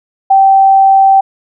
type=tone; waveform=sine; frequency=777 Hz; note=G5; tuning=16 cents flat; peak=-3 dBFS; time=0.3-1.21 s; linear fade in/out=10 ms; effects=none